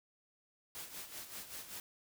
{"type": "noise with tremolo", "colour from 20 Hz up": "white", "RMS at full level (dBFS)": -45, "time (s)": [0.75, 1.8], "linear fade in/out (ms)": 0, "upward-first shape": "sine", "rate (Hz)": 5.2, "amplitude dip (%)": 65, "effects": []}